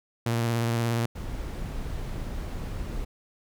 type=tone with vibrato; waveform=sawtooth; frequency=116.54 Hz; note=A#2; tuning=in tune; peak=-20 dBFS; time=0.26-1.06 s; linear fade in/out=5 ms; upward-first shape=sine; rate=17 Hz; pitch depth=32 cents each way
type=noise; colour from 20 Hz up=brown; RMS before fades=-33 dBFS; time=1.15-3.05 s; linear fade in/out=10 ms
effects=none